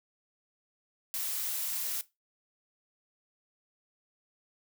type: noise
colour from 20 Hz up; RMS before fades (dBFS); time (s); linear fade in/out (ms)
blue; -34; 1.14-2.01; 0
effects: noise-tail reverb RT60 0.2 s tail -17 dB re dry